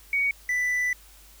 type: tone pair in turn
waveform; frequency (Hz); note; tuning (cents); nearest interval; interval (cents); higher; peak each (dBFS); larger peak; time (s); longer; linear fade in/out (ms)
sine / triangle; 2243 / 1984.3; C#7 / B6; +20 / +8; major second; 212; first; -21; neither; 0.13-0.31 / 0.49-0.93; second; 2
effects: added 50 Hz sine -52 dBFS peak until 1.4 s + white hiss -53 dBFS RMS until 1.4 s